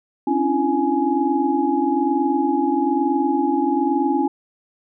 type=tone cluster; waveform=sine; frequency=269.6 / 290.7 / 338.4 / 837 Hz; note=C#4 / D4 / E4 / G#5; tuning=-48 / -18 / +45 / +13 cents; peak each=-22 dBFS; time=0.27-4.28 s; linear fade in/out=5 ms; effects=none